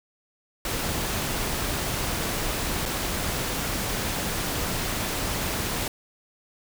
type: noise with dropouts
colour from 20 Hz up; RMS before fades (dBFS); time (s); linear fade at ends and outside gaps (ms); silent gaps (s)
pink; -28; 0.65-5.88; 2; 2.855-2.859
effects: none